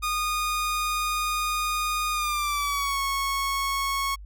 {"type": "tone with pitch glide", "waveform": "sawtooth", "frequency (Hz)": [1229, 1101.3], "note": ["D#6", "C#6"], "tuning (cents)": [-22, -12], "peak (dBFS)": -21, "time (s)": [0.02, 4.16], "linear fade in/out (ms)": 20, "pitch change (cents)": -190, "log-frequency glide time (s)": [2.12, 3], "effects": ["added 50 Hz sine -39 dBFS peak until 4.25 s"]}